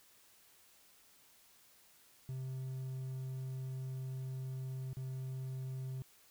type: tone with dropouts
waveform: triangle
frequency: 130.81 Hz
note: C3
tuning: in tune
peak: -37 dBFS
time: 2.29-6.02 s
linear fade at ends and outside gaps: 0 ms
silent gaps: 4.931-4.969 s
effects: white hiss -65 dBFS RMS until 6.3 s